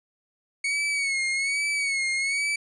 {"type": "tone with vibrato", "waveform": "40% pulse", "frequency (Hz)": 2217, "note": "C#7", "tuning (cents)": 0, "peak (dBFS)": -23, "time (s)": [0.64, 2.56], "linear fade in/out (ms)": 5, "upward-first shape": "sine", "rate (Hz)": 1.2, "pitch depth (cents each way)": 69, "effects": ["resampled to 22050 Hz"]}